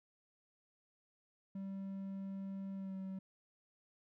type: tone with pitch glide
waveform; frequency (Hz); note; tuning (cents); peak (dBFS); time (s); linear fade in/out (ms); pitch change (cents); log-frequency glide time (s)
triangle; 194.3 to 190.74; G3 to G3; -15 to -47; -39; 1.55-3.19; 5; -32; 2.75-2.95
effects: none

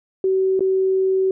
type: tone with dropouts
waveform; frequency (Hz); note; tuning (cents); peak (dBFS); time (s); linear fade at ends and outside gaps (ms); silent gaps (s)
sine; 380; F#4; +46; -15; 0.24-1.31; 2; 0.594-0.606
effects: none

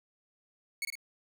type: tone with echo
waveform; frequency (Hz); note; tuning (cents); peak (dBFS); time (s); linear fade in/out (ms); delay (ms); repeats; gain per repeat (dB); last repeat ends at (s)
sawtooth; 2217; C#7; 0; -28; 0.82-0.85; 2; 52; 2; -4; 0.954
effects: none

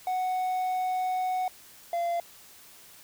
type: tone pair in turn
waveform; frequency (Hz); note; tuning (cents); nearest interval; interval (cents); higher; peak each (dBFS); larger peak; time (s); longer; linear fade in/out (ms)
triangle; 740 / 687.1; F#5 / F5; 0 / -28; minor second; 128; first; -24; neither; 0.07-1.48 / 1.93-2.2; first; 2
effects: white hiss -52 dBFS RMS until 3.03 s

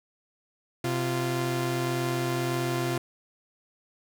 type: tone pair together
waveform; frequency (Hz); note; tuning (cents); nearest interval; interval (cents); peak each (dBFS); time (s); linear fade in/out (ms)
sawtooth; 129.5 / 346.8; C3 / F4; -17 / -12; octave + perfect fourth; 1705; -25; 0.84-2.98; 5
effects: none

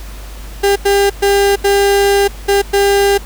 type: tone bursts at uneven times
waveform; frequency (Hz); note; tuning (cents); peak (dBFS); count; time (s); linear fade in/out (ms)
35% pulse; 399.9; G4; +35; -7; 6; 0.63-0.76 / 0.85-1.1 / 1.22-1.56 / 1.64-2.28 / 2.48-2.62 / 2.73-3.18; 10
effects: added 50 Hz sine -27 dBFS peak until 3.25 s + pink hiss -36 dBFS RMS until 3.25 s

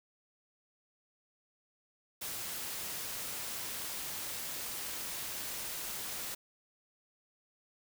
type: noise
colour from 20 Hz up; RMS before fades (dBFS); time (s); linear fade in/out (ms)
white; -40; 2.21-6.35; 10
effects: none

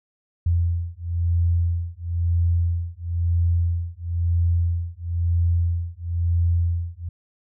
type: beating tone pair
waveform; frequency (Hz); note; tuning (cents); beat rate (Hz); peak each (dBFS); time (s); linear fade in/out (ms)
sine; 85 / 86; F2 / F2; -46 / -26; 1; -22; 0.46-7.09; 5
effects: none

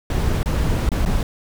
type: noise with dropouts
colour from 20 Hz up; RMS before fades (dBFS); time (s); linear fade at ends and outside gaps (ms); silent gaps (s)
brown; -19; 0.1-1.23; 2; 0.431-0.458 / 0.891-0.917 / 1.052-1.059
effects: none

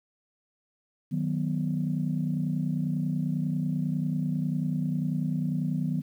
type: chord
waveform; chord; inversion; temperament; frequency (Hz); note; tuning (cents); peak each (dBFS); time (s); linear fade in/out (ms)
sine; B major; first; equal with one note detuned; 154.85 / 185 / 246.9; D#3 / F#3 / B3; -8 / 0 / 0; -28 / -30 / -31; 1.11-6.02; 20
effects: tanh soft clip ceiling -17 dBFS + 10-bit

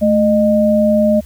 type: tone pair together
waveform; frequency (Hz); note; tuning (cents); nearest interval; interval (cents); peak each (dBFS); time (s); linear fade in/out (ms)
sine; 217.4 / 612; A3 / D#5; -21 / -29; octave + tritone; 1792; -12; 0.01-1.21; 20
effects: added 74 Hz sine -33 dBFS peak until 1.25 s + white hiss -47 dBFS RMS until 1.25 s

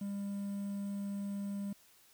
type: tone with quantisation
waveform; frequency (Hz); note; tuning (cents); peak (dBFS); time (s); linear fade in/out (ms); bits
triangle; 200.2; G3; +37; -34; 0.01-1.73; 5; 10
effects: white hiss -64 dBFS RMS until 2.13 s

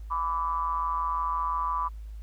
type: ring-modulated tone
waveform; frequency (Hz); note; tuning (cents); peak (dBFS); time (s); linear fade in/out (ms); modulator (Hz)
triangle; 82.9; E2; +10; -21; 0.1-1.89; 20; 1080
effects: added 53 Hz sine -37 dBFS peak until 2.22 s + pink hiss -65 dBFS RMS until 2.22 s

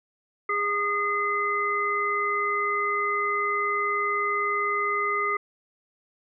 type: harmonic tone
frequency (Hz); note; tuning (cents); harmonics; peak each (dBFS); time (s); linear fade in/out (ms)
409.8; G#4; -23; 1 / 3 / 5; -31 / -25 / -28; 0.49-5.37; 5
effects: none

